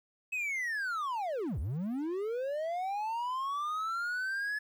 triangle linear two-way sweep, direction down then up, 2591 to 60.4 to 1717 Hz, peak -30 dBFS, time 0.32-4.59 s, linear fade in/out 10 ms, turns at 1.59 s, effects 11-bit

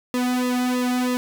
sawtooth tone with flanger, 249.5 Hz, B3, 18 cents sharp, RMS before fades -22 dBFS, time 0.14-1.17 s, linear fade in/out 0 ms, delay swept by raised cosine 1.3 to 2.21 ms, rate 3.1 Hz, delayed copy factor -0.85, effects none

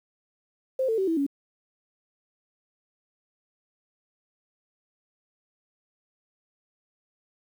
sine tone with pitch steps, 523.3 / 447.7 / 383.1 / 327.8 / 280.4 Hz, C5 / A4 / G4 / E4 / C#4, 0 / +30 / -40 / -10 / +20 cents, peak -22 dBFS, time 0.79-1.265 s, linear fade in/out 5 ms, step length 95 ms, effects 9-bit

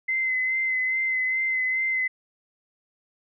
sine tone with vibrato, 2054 Hz, C7, 33 cents flat, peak -22 dBFS, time 0.08-2.08 s, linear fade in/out 10 ms, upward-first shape sine, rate 2.4 Hz, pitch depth 23 cents each way, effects none

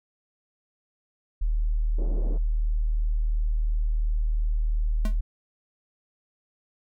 sine tone, 38.57 Hz, D#1, 14 cents flat, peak -21 dBFS, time 1.41-5.21 s, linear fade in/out 10 ms
white band-pass noise, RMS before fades -40 dBFS, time 1.98-2.38 s, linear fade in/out 5 ms, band 130 to 490 Hz, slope 24 dB/octave
square tone with exponential decay, 213.9 Hz, A3, 49 cents flat, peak -27 dBFS, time 5.05-5.17 s, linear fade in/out 2 ms, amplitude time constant 24 ms
effects none

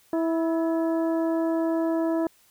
harmonic tone with a mistuned harmonic, 327.5 Hz, E4, 11 cents flat, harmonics 1 / 2 / 3 / 4 / 5, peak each -23 / -28 / -36 / -43 / -45 dBFS, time 0.13-2.27 s, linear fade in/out 2 ms, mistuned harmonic 5, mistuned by +62 cents, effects white hiss -60 dBFS RMS until 2.5 s

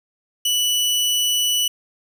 sawtooth tone, 2960 Hz, F#7, in tune, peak -14 dBFS, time 0.45-1.68 s, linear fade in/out 5 ms, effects none

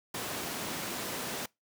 pink high-pass noise, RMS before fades -37 dBFS, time 0.14-1.46 s, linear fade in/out 5 ms, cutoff 180 Hz, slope 12 dB/octave, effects noise-tail reverb RT60 0.2 s tail -24 dB re dry

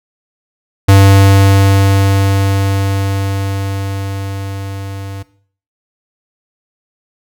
square tone with level ramp, 98 Hz, G2, in tune, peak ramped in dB -3 to -24 dBFS, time 0.88-5.23 s, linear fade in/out 10 ms, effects noise-tail reverb RT60 0.5 s tail -17 dB re dry

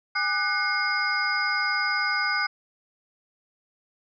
sine tone cluster, 821 / 1202 / 1490 / 2141 / 4941 Hz, G#5 / D6 / F#6 / C7 / D#8, -20 / +40 / +12 / +39 / -13 cents, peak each -34 / -30 / -26 / -28 / -31 dBFS, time 0.15-2.47 s, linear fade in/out 10 ms, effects none

